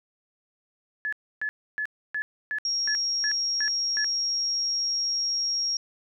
sine tone bursts, 1715 Hz, A6, 45 cents flat, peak -26 dBFS, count 9, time 1.05-4.045 s, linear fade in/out 0 ms, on 75 ms, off 290 ms
sine tone, 5588 Hz, F8, in tune, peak -24 dBFS, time 2.65-5.77 s, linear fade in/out 2 ms
effects none

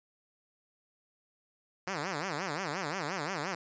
5% pulse tone with vibrato, 168.1 Hz, E3, 34 cents sharp, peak -22 dBFS, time 1.87-3.55 s, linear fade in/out 5 ms, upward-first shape sine, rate 5.7 Hz, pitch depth 280 cents each way, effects resampled to 16000 Hz

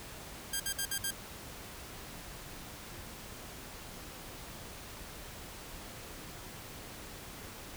5% pulse tone bursts, 1600 Hz, G6, 35 cents sharp, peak -21 dBFS, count 5, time 0.53-1.108 s, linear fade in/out 5 ms, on 70 ms, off 57 ms, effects pink hiss -47 dBFS RMS until 7.76 s

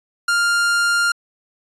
45% pulse tone, 1400 Hz, F6, 4 cents sharp, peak -15 dBFS, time 0.28-1.12 s, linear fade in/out 5 ms, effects resampled to 24000 Hz

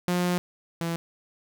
sawtooth tone pair in turn, 177.9 / 167.53 Hz, F3 / E3, +32 / +28 cents, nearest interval minor second, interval 104 cents, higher first, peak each -19 / -23 dBFS, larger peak first, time 0.08-0.38 / 0.81-0.96 s, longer first, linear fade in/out 0 ms, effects none

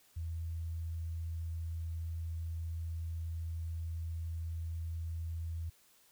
sine tone, 82.41 Hz, E2, in tune, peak -36 dBFS, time 0.16-5.7 s, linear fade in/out 10 ms, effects white hiss -66 dBFS RMS until 6.11 s

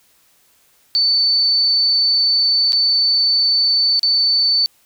sine tone with dropouts, 4516 Hz, C#8, 31 cents sharp, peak -12 dBFS, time 0.95-4.66 s, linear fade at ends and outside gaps 0 ms, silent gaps 2.722-2.73 / 3.994-4.031 s, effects white hiss -56 dBFS RMS until 4.85 s

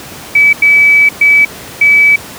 sine tone bursts at uneven times, 2293 Hz, D7, 42 cents flat, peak -3 dBFS, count 4, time 0.35-0.53 / 0.62-1.09 / 1.21-1.45 / 1.81-2.16 s, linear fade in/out 5 ms, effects pink hiss -28 dBFS RMS until 2.38 s + high-pass 100 Hz 12 dB/octave

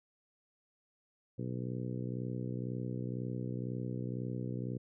harmonic tone, 62 Hz, B1, 7 cents sharp, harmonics 2 / 3 / 4 / 5 / 6 / 7 / 8, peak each -38 / -42 / -44 / -46 / -48 / -49 / -50 dBFS, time 1.38-4.78 s, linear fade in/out 10 ms, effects none

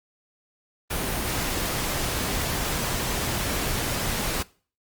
pink noise, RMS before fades -27 dBFS, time 0.9-4.43 s, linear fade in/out 10 ms, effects noise-tail reverb RT60 0.4 s tail -21 dB re dry + Opus 32 kbps

